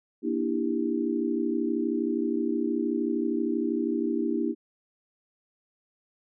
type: chord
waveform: sine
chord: E half-diminished seventh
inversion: second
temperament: just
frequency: 237.3 / 296.7 / 329.6 / 395.6 Hz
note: Bb3 / D4 / E4 / G4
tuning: +31 / +18 / 0 / +16 cents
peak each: -30 / -30 / -29 / -32 dBFS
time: 0.22-4.55 s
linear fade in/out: 50 ms
effects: none